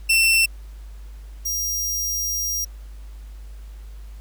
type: tone pair in turn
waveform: sawtooth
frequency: 2690 / 5700 Hz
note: E7 / F8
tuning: +34 / +34 cents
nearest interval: octave + minor second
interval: 1300 cents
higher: second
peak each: -11 / -20 dBFS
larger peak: first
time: 0.09-0.46 / 1.45-2.65 s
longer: second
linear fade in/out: 10 ms
effects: added 51 Hz sine -35 dBFS peak until 4.2 s + pink hiss -55 dBFS RMS until 4.2 s